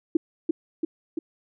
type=tone with echo; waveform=sine; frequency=325.3 Hz; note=E4; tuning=23 cents flat; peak=-15 dBFS; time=0.15-0.17 s; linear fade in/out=5 ms; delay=340 ms; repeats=3; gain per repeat=-3 dB; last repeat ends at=1.19 s; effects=none